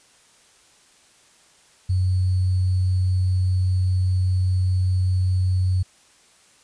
sine tone with sample-and-hold, 92.5 Hz, F#2, in tune, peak -17 dBFS, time 1.89-5.83 s, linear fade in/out 10 ms, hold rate 4410 Hz, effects white hiss -55 dBFS RMS until 6.63 s + resampled to 22050 Hz

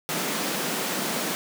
pink high-pass noise, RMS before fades -28 dBFS, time 0.09-1.35 s, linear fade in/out 0 ms, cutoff 160 Hz, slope 48 dB/octave, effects none

